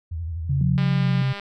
sine tone with vibrato, 82.41 Hz, E2, in tune, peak -26 dBFS, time 0.11-0.77 s, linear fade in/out 10 ms, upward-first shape square, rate 12 Hz, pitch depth 82 cents each way
sine tone with pitch glide, 137.2 to 131.61 Hz, C#3 to C3, -17 to +11 cents, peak -19 dBFS, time 0.49-1.33 s, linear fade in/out 10 ms, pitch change -72 cents, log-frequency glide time 0.98-1.05 s
sine tone, 178.8 Hz, F3, 41 cents sharp, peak -22 dBFS, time 0.61-1.22 s, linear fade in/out 2 ms
click train, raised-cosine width 0.3 ms, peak -18 dBFS, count 125, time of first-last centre 0.78-1.397 s, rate 201 Hz
effects none

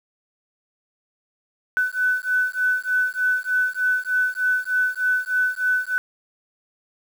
sine beating tone pair, 1500 / 1503.3 Hz, F#6 / F#6, +23 / +27 cents, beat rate 3.3 Hz, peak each -22 dBFS, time 1.77-5.98 s, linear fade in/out 0 ms, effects 7-bit

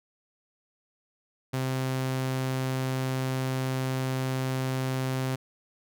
sawtooth tone, 130.81 Hz, C3, in tune, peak -23 dBFS, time 1.53-5.36 s, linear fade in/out 10 ms, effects none

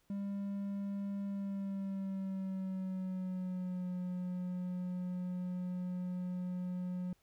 triangle tone with pitch glide, 199.3 to 180.66 Hz, G3 to F#3, +29 to -41 cents, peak -34 dBFS, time 0.1-7.13 s, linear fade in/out 2 ms, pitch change -170 cents, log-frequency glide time 1.24-3.9 s, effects pink hiss -74 dBFS RMS until 7.22 s

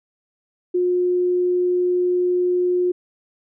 sine tone, 358.8 Hz, F4, 47 cents sharp, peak -16 dBFS, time 0.74-2.92 s, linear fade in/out 10 ms, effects none

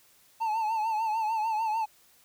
triangle tone with vibrato, 880 Hz, A5, in tune, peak -24 dBFS, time 0.4-1.86 s, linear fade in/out 20 ms, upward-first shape triangle, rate 6.7 Hz, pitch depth 82 cents each way, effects white hiss -61 dBFS RMS until 2.24 s

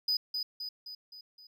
triangle tone with echo, 4978 Hz, D#8, in tune, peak -25 dBFS, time 0.08-0.17 s, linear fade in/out 5 ms, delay 260 ms, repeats 5, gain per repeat -5 dB, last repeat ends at 1.47 s, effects none

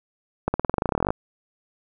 accelerating click train, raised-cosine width 1 ms, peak -7 dBFS, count 19, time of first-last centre 0.48-1.105 s, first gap 60 ms, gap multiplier 0.93, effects none

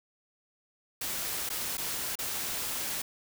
white noise with dropouts, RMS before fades -34 dBFS, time 1.01-3.02 s, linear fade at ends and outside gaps 5 ms, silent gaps 1.492-1.5 / 1.772-1.779 / 2.155-2.188 s, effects none

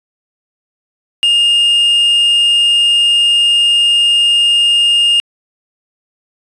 triangle tone with quantisation, 2830 Hz, F7, 22 cents sharp, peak -6 dBFS, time 1.23-5.2 s, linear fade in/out 0 ms, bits 5, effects resampled to 24000 Hz

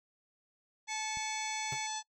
harmonic tone, 867 Hz, A5, 26 cents flat, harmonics 1 / 2 / 3 / 4 / 5 / 6 / 7 / 8 / 9, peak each -39 / -47 / -50 / -45 / -46 / -52 / -43 / -52 / -47 dBFS, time 0.87-2.03 s, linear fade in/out 50 ms
triangle tone with pitch glide, 2208 to 2225 Hz, C#7 to C#7, -7 to +6 cents, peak -39 dBFS, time 0.88-1.87 s, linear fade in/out 10 ms, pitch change +13 cents, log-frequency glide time 0.99-1.37 s
click, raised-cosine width 5 ms, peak -38 dBFS, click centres 1.172 s
45% pulse tone with exponential decay, 135.4 Hz, C#3, 40 cents flat, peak -37 dBFS, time 1.72-1.8 s, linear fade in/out 5 ms, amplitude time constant 17 ms
effects noise-tail reverb RT60 0.1 s tail -24 dB re dry

